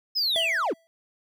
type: linear sweep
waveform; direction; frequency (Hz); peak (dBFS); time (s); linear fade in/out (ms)
triangle; down; 5240 to 185; -21; 0.15-0.74; 20
type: tone with exponential decay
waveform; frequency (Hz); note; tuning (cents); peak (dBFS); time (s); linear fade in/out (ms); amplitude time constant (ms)
square; 659; E5; -1; -26; 0.36-0.87; 0; 110
effects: none